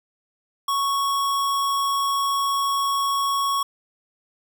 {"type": "tone", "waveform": "square", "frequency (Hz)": 1108.7, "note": "C#6", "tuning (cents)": 0, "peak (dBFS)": -21, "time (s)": [0.68, 3.63], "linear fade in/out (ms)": 5, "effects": []}